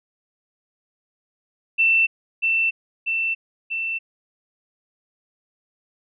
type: tone with echo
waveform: sine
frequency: 2678 Hz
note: E7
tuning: 27 cents sharp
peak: -14 dBFS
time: 1.78-2.07 s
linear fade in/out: 20 ms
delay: 640 ms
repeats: 3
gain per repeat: -3 dB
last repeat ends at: 3.99 s
effects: none